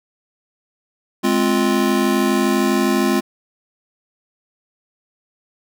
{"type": "chord", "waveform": "square", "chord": "F minor", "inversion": "first", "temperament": "just", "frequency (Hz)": [209.5, 261.9, 349.2], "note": ["Ab3", "C4", "F4"], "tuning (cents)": [15, 2, 0], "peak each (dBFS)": -20, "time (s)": [1.23, 3.21], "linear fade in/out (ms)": 20, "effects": []}